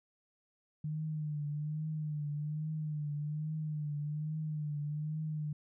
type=tone with vibrato; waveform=sine; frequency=151.4 Hz; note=D#3; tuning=47 cents flat; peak=-34 dBFS; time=0.84-5.53 s; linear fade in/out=5 ms; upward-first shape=triangle; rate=1.2 Hz; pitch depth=63 cents each way; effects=none